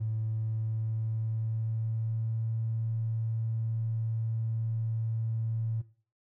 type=tone with pitch glide; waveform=triangle; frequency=110 to 112.64 Hz; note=A2 to A2; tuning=0 to +41 cents; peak=-25 dBFS; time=0-5.82 s; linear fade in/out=20 ms; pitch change=+41 cents; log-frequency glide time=0.1-2.59 s; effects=noise-tail reverb RT60 0.4 s tail -20 dB re dry + tanh soft clip ceiling -26 dBFS